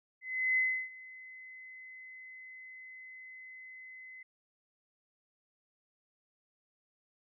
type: tone with ADSR envelope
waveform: sine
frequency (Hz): 2037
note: C7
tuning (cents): -47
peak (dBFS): -25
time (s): 0.21-4.23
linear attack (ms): 360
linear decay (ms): 320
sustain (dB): -22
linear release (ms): 5
effects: none